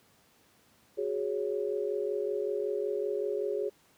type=chord; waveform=sine; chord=F# suspended second; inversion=none; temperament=equal; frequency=370 / 415.3 / 554.4 Hz; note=F#4 / G#4 / C#5; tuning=0 / 0 / 0 cents; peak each=-35 / -31 / -36 dBFS; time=0.97-3.7 s; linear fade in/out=20 ms; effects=pink hiss -64 dBFS RMS until 3.97 s + high-pass 100 Hz 12 dB/octave